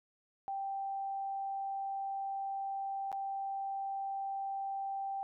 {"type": "tone with dropouts", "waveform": "sine", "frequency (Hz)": 784, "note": "G5", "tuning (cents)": 0, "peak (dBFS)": -35, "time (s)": [0.48, 5.23], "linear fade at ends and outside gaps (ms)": 0, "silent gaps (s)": [3.117, 3.127], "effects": []}